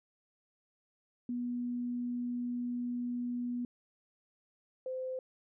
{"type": "tone pair in turn", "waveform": "sine", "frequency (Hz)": [243.5, 516], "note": ["B3", "C5"], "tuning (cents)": [-24, -24], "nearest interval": "octave + minor second", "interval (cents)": 1300, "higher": "second", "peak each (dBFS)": [-33, -35], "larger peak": "first", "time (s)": [[1.29, 3.65], [4.86, 5.19]], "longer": "first", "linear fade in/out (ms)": 2, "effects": []}